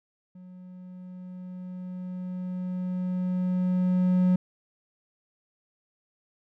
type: tone with level ramp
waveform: triangle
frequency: 182.3 Hz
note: F#3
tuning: 25 cents flat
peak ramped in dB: -42 to -16 dBFS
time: 0.35-4.36 s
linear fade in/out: 5 ms
effects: none